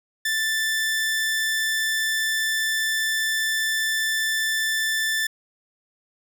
sawtooth tone, 1765 Hz, A6, 5 cents sharp, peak -18 dBFS, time 0.25-5.27 s, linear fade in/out 5 ms, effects none

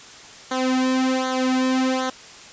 sawtooth tone with flanger, 258.6 Hz, C4, 20 cents flat, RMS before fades -21 dBFS, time 0.51-2.1 s, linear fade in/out 5 ms, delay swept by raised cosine 0.38 to 2.48 ms, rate 1.3 Hz, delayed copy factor -0.9, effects white hiss -42 dBFS RMS until 2.52 s + resampled to 16000 Hz

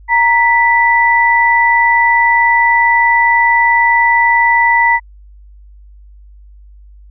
sine tone pair together, 932.3 / 1975.5 Hz, A#5 / B6, 0 / 0 cents, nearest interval octave + minor second, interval 1300 cents, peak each -10 dBFS, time 0.08-5 s, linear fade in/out 50 ms, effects added 50 Hz sine -36 dBFS peak until 7.1 s

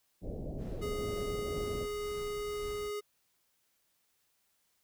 pink low-pass noise, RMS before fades -40 dBFS, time 0.21-1.88 s, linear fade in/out 50 ms, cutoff 650 Hz, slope 48 dB/octave
brown noise with tremolo, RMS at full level -46 dBFS, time 0.57-2.92 s, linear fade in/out 50 ms, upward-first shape triangle, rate 2 Hz, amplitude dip 45%
square tone, 415.3 Hz, G#4, in tune, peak -36 dBFS, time 0.81-3.01 s, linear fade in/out 20 ms
effects white hiss -75 dBFS RMS until 4.83 s

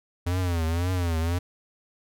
square tone with vibrato, 86.2 Hz, F2, 22 cents flat, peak -24 dBFS, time 0.26-1.39 s, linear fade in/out 10 ms, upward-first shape triangle, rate 1.9 Hz, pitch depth 140 cents each way, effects none

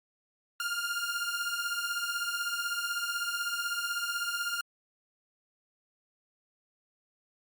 sawtooth beating tone pair, 1397 / 1413 Hz, F6 / F6, 0 / +20 cents, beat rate 16 Hz, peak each -31 / -30 dBFS, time 0.6-4.61 s, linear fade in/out 2 ms, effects Opus 48 kbps

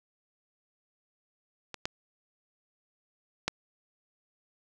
clicks, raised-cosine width 0.2 ms, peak -21 / -13 / -10 dBFS, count 3, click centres 1.743 / 1.855 / 3.48 s, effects none

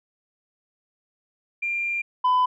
sine tone pair in turn, 2387 / 1003.6 Hz, D7 / B5, +28 / +28 cents, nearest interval octave + minor third, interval 1500 cents, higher first, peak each -23 / -14 dBFS, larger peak second, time 1.62-2.02 / 2.24-2.46 s, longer first, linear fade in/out 10 ms, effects tanh soft clip ceiling -16 dBFS

